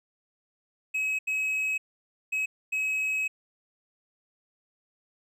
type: tone bursts at uneven times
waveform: triangle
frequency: 2556 Hz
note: D#7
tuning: 46 cents sharp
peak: -24 dBFS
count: 4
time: 0.94-1.19 / 1.27-1.78 / 2.32-2.46 / 2.72-3.28 s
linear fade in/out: 10 ms
effects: none